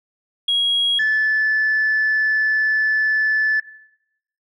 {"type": "tone pair in turn", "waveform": "sine", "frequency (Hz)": [3300, 1741.1], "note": ["G#7", "A6"], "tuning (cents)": [-12, -19], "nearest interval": "major seventh", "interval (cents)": 1107, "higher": "first", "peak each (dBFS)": -14, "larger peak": "neither", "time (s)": [[0.48, 0.99], [0.99, 3.6]], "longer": "second", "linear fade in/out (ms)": 5, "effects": ["noise-tail reverb RT60 0.8 s tail -17 dB re dry", "tanh soft clip ceiling -12 dBFS"]}